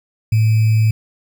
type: tone with sample-and-hold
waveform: sine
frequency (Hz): 110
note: A2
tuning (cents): 0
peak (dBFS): -10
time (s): 0.32-0.91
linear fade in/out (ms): 5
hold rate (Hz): 2450
effects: none